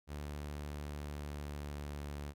sawtooth tone with pitch glide, 73.42 to 72.45 Hz, D2 to D2, 0 to -23 cents, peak -37 dBFS, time 0.07-2.34 s, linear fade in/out 50 ms, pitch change -23 cents, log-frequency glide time 0.96-2.22 s, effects none

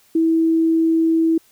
sine tone, 325.8 Hz, E4, 20 cents flat, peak -13 dBFS, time 0.15-1.38 s, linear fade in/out 5 ms, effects white hiss -55 dBFS RMS until 1.51 s

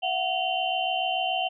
sine tone cluster, 675 / 742 / 2770 / 3068 Hz, E5 / F#5 / F7 / G7, +41 / +5 / -15 / -38 cents, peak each -32 / -27 / -31 / -31 dBFS, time 0.02-1.49 s, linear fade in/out 20 ms, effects none

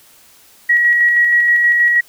sine tone with tremolo, 1912 Hz, A#6, 43 cents sharp, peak -8 dBFS, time 0.69-2.01 s, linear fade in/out 10 ms, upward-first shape square, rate 6.3 Hz, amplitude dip 25%, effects white hiss -47 dBFS RMS until 2.08 s

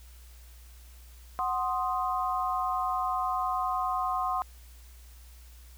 sine chord, C diminished, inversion second, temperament equal with one note detuned, 740 / 1050.1 / 1244.5 Hz, Gb5 / C6 / Eb6, 0 / +6 / 0 cents, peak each -31 / -30 / -33 dBFS, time 1.39-4.42 s, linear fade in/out 0 ms, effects added 60 Hz sine -48 dBFS peak until 5.77 s + white hiss -58 dBFS RMS until 5.77 s

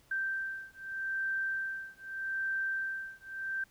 sine beating tone pair, 1565 / 1565.81 Hz, G6 / G6, -3 / -2 cents, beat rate 0.81 Hz, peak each -36 / -36 dBFS, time 0.11-3.64 s, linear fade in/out 5 ms, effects pink hiss -65 dBFS RMS until 3.7 s

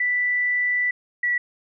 sine tone pair in turn, 1975.5 / 1946.1 Hz, B6 / B6, 0 / -26 cents, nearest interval unison, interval 26 cents, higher first, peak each -19 dBFS, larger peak neither, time 0-0.91 / 1.23-1.38 s, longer first, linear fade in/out 5 ms, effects none

